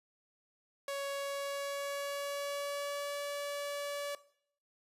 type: tone with pitch glide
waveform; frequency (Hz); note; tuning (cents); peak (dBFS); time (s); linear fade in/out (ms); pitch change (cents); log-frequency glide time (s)
sawtooth; 558 to 573.7; C#5 to D5; +11 to -41; -32; 0.88-4.15; 2; +48; 1.09-3.18
effects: noise-tail reverb RT60 0.6 s tail -18 dB re dry + resampled to 32000 Hz